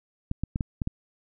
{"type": "clicks", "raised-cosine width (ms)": 5, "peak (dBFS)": -15, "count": 6, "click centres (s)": [0.314, 0.436, 0.559, 0.608, 0.818, 0.874], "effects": []}